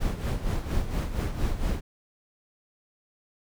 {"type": "noise with tremolo", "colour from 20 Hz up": "brown", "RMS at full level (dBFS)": -25, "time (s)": [0, 1.81], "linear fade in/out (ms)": 20, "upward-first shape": "sine", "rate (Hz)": 4.3, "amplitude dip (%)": 65, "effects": []}